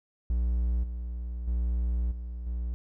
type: tone with level steps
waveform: triangle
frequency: 59.6 Hz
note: A#1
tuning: 39 cents sharp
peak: -22 / -30 / -23 / -32 / -27 dBFS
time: 0.3-2.74 s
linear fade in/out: 0 ms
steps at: 0.83 / 1.47 / 2.11 / 2.46 s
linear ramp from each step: 10 ms
effects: none